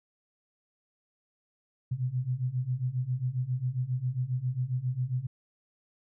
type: beating tone pair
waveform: sine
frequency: 122.7 / 130.1 Hz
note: B2 / C3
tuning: -11 / -9 cents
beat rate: 7.4 Hz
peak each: -32 / -30 dBFS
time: 1.91-5.27 s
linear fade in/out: 10 ms
effects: none